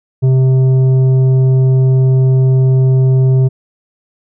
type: tone with tanh clipping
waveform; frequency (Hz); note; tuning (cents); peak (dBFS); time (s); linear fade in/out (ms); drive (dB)
triangle; 130.81; C3; 0; -8; 0.22-3.49; 20; 12
effects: none